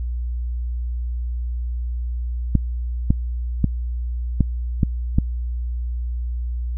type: clicks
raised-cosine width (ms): 5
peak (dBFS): -3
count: 6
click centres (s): 2.553 / 3.105 / 3.643 / 4.407 / 4.832 / 5.185
effects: added 60 Hz sine -22 dBFS peak until 6.77 s